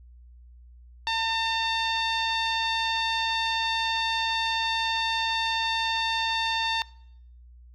sawtooth tone with low-pass filter, 903 Hz, A5, 45 cents sharp, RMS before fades -27 dBFS, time 1.07-6.82 s, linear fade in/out 0 ms, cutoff 4000 Hz, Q 3.5, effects noise-tail reverb RT60 0.7 s tail -22 dB re dry + added 60 Hz sine -47 dBFS peak until 7.74 s

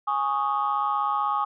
sine chord, Ab suspended fourth, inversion none, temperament equal, 830.6 / 1108.7 / 1244.5 Hz, Ab5 / Db6 / Eb6, 0 / 0 / 0 cents, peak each -26 dBFS, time 0.07-1.45 s, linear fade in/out 10 ms, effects tanh soft clip ceiling -15 dBFS

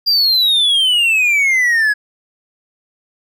triangle exponential sweep, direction down, 4825 to 1661.2 Hz, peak -9 dBFS, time 0.06-1.94 s, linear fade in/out 20 ms, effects none

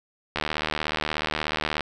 click train, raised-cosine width 0.3 ms, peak -9 dBFS, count 112, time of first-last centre 0.36-1.807 s, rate 76.7 Hz, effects none

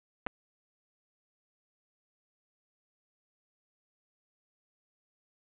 clicks, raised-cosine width 0.5 ms, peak -19 dBFS, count 2, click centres 0.265 / 0.269 s, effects resampled to 8000 Hz + 8-bit

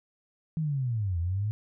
sine linear two-way sweep, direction down then up, 163.2 to 82.41 to 109.4 Hz, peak -26 dBFS, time 0.57-1.51 s, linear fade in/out 0 ms, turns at 1.19 s, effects none

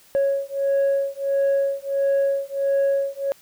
sine beating tone pair, 552 / 553.5 Hz, C#5 / C#5, -7 / -3 cents, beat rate 1.5 Hz, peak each -20 dBFS, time 0.15-3.32 s, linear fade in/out 0 ms, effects tanh soft clip ceiling -15 dBFS + white hiss -53 dBFS RMS until 3.41 s

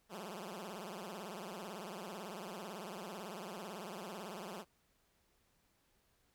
10% pulse tone with vibrato, 196 Hz, G3, in tune, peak -36 dBFS, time 0.09-4.65 s, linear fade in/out 50 ms, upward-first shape triangle, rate 18 Hz, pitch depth 280 cents each way, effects pink hiss -75 dBFS RMS until 6.34 s

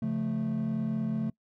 triangle chord, Db augmented, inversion none, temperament equal, 138.59 / 174.61 / 220 Hz, Db3 / F3 / A3, 0 / 0 / 0 cents, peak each -32 / -33 / -27 dBFS, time 0.02-1.3 s, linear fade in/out 5 ms, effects noise-tail reverb RT60 0.1 s tail -24 dB re dry + tanh soft clip ceiling -19 dBFS

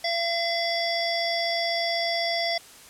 harmonic tone, 679 Hz, F5, 49 cents flat, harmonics 1 / 3 / 5 / 7 / 8, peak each -27 / -30 / -33 / -31 / -32 dBFS, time 0.04-2.58 s, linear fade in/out 5 ms, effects white hiss -48 dBFS RMS until 2.89 s + low-pass 11000 Hz 12 dB/octave

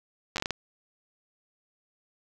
slowing click train, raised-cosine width 0.2 ms, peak -12 dBFS, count 7, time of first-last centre 0.36-0.507 s, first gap 9 ms, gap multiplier 1.4, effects none

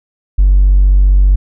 sine tone with hard clipping, 47.54 Hz, F#1, 48 cents sharp, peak -5 dBFS, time 0.38-1.36 s, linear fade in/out 10 ms, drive 1 dB, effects none

